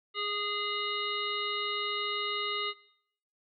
harmonic tone, 412.8 Hz, G#4, 10 cents flat, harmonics 1 / 3 / 5 / 7 / 9 / 10, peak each -39 / -35 / -37 / -36 / -36 / -44 dBFS, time 0.14-2.74 s, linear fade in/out 50 ms, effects noise-tail reverb RT60 0.7 s tail -20 dB re dry + MP3 64 kbps

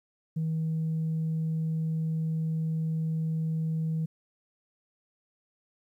sine tone, 160 Hz, D#3, 49 cents sharp, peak -25 dBFS, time 0.36-4.06 s, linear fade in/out 10 ms, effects tanh soft clip ceiling -24 dBFS + 11-bit

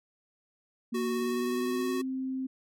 sine tone with pitch glide, 234.8 to 262 Hz, A#3 to C4, +13 to +2 cents, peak -30 dBFS, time 0.92-2.47 s, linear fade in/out 10 ms, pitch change +189 cents, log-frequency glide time 1.11-2 s
square tone with vibrato, 369 Hz, F#4, 5 cents flat, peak -31 dBFS, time 0.94-2.02 s, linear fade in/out 10 ms, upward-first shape triangle, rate 19 Hz, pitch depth 21 cents each way
effects MP3 64 kbps

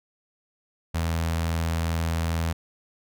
sawtooth tone with notch filter, 82.4 Hz, E2, in tune, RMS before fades -26 dBFS, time 0.94-2.53 s, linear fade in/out 10 ms, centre 350 Hz, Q 1.5, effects none

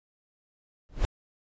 brown noise with exponential growth, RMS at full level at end -18 dBFS, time 0.89-1.05 s, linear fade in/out 0 ms, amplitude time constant 34 ms, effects resampled to 16000 Hz

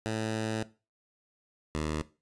10% pulse tone pair in turn, 110.1 / 77.05 Hz, A2 / D#2, +2 / -16 cents, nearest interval tritone, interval 618 cents, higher first, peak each -22 dBFS, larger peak neither, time 0.06-0.63 / 1.75-2.02 s, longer first, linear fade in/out 0 ms, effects noise-tail reverb RT60 0.3 s tail -17 dB re dry + resampled to 22050 Hz

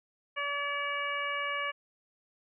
harmonic tone, 572 Hz, D5, 46 cents flat, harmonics 1 / 2 / 3 / 4 / 5, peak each -40 / -35 / -37 / -36 / -40 dBFS, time 0.36-1.72 s, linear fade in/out 20 ms, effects none

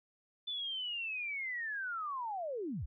sine linear sweep, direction down, 3520 to 43.66 Hz, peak -36 dBFS, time 0.47-2.86 s, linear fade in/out 10 ms, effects none

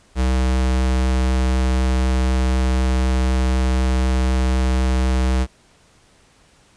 square tone, 64 Hz, C2, 38 cents flat, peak -16 dBFS, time 0.15-5.47 s, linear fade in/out 50 ms, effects pink hiss -54 dBFS RMS until 6.76 s + resampled to 22050 Hz

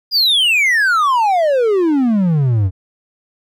triangle exponential sweep, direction down, 4978 to 89.1 Hz, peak -9 dBFS, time 0.11-2.71 s, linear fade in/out 50 ms, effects none

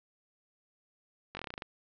slowing click train, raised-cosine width 0.3 ms, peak -23 dBFS, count 10, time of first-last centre 1.35-1.622 s, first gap 20 ms, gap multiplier 1.1, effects low-pass 5000 Hz 12 dB/octave

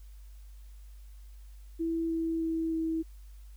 sine tone with pitch steps, 329.6 / 327.5 / 325.4 / 323.4 Hz, E4 / E4 / E4 / E4, 0 / -11 / -22 / -33 cents, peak -28 dBFS, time 1.79-3.03 s, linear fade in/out 20 ms, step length 310 ms, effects added 50 Hz sine -46 dBFS peak until 3.56 s + white hiss -66 dBFS RMS until 3.56 s

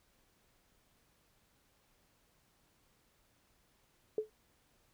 sine tone with exponential decay, 431.4 Hz, A4, 34 cents flat, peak -27 dBFS, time 4.18-4.3 s, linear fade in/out 2 ms, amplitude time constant 24 ms, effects pink hiss -72 dBFS RMS until 4.93 s

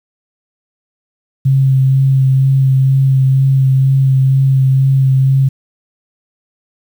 sine tone with vibrato, 133.8 Hz, C3, 39 cents sharp, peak -7 dBFS, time 1.45-5.49 s, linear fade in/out 10 ms, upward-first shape sine, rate 2.1 Hz, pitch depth 17 cents each way, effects 7-bit

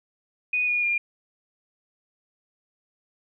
sine tone with pitch steps, 2479 / 2442 / 2406 Hz, D#7 / D#7 / D7, -7 / -33 / +41 cents, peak -21 dBFS, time 0.53-0.98 s, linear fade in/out 5 ms, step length 150 ms, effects none

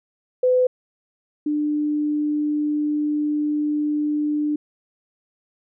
sine tone pair in turn, 505 / 298.2 Hz, B4 / D4, +39 / +27 cents, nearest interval major sixth, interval 912 cents, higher first, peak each -14 / -19 dBFS, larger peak first, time 0.43-0.67 / 1.46-4.56 s, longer second, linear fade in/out 5 ms, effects none

